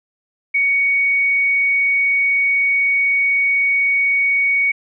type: tone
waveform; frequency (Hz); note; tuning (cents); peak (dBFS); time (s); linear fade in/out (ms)
sine; 2236; C#7; +14; -13; 0.54-4.72; 10
effects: none